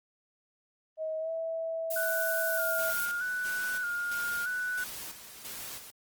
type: tone with pitch glide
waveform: sine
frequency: 633 to 653.4 Hz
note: D#5 to E5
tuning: +30 to -15 cents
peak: -31 dBFS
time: 0.97-2.94 s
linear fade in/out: 50 ms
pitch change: +55 cents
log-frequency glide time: 1.19-1.3 s
type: noise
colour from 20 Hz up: violet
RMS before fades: -35 dBFS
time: 1.9-3.06 s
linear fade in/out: 10 ms
type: tone with vibrato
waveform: sine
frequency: 1452 Hz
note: F#6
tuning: 33 cents flat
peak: -30 dBFS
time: 1.96-4.84 s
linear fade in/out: 5 ms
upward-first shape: square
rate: 0.8 Hz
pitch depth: 39 cents each way
type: noise with tremolo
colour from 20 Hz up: white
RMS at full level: -41 dBFS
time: 2.78-5.91 s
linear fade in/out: 10 ms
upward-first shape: square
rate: 1.5 Hz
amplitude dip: 55%
effects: Opus 24 kbps